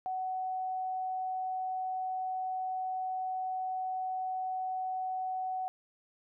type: tone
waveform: sine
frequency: 748 Hz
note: F#5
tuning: 19 cents sharp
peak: -32 dBFS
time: 0.06-5.68 s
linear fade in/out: 0 ms
effects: none